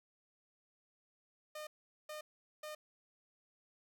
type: tone bursts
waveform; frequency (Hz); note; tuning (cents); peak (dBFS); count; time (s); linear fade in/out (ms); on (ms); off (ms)
sawtooth; 609; D#5; -37; -40; 3; 1.55-2.75; 5; 120; 420
effects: none